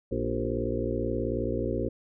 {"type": "harmonic tone with a mistuned harmonic", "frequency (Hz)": 58.7, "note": "A#1", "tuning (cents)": 13, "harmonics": [1, 2, 4, 5, 6, 7, 8, 9], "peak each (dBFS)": [-35, -35, -35, -35, -35, -35, -35, -35], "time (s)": [0.11, 1.89], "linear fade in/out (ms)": 10, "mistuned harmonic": 7, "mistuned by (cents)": -64, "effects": []}